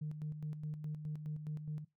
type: tone with tremolo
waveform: sine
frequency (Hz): 152.1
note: D#3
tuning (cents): -39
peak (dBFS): -36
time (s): 0.01-1.85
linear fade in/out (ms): 10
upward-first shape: square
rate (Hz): 4.8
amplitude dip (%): 55
effects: noise-tail reverb RT60 0.2 s tail -19 dB re dry + tanh soft clip ceiling -33 dBFS